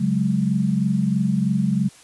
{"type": "chord", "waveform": "sine", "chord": "C# suspended fourth", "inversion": "none", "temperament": "just", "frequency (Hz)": [138.59, 184.79, 207.9], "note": ["C#3", "F#3", "G#3"], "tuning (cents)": [0, -2, 2], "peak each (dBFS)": [-24, -21, -21], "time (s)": [0, 1.89], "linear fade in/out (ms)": 10, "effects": ["white hiss -48 dBFS RMS until 2.03 s", "resampled to 24000 Hz"]}